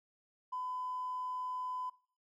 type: tone with tanh clipping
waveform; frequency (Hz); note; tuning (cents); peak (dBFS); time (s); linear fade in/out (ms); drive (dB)
triangle; 1007; B5; +33; -36; 0.52-1.9; 10; 1
effects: noise-tail reverb RT60 0.4 s tail -19 dB re dry